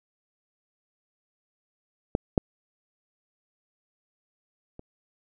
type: clicks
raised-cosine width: 2 ms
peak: -9 / -6 / -28 dBFS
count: 3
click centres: 2.151 / 2.378 / 4.794 s
effects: none